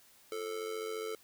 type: tone with amplitude modulation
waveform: square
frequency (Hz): 440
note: A4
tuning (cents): 0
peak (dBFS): -34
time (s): 0.32-1.15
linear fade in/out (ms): 2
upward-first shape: sine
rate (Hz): 94.6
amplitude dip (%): 70
effects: white hiss -62 dBFS RMS until 1.23 s